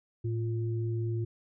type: tone pair together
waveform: sine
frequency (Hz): 111.88 / 349.2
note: A2 / F4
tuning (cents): +29 / 0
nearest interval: octave + minor sixth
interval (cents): 1971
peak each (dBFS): -29 / -37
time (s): 0.24-1.25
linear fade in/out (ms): 10
effects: none